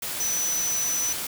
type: tone in noise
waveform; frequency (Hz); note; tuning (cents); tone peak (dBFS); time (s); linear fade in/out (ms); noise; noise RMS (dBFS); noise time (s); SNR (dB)
sine; 5980; F#8; +17; -24; 0.2-1.13; 5; white; -31; 0.02-1.27; +4
effects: none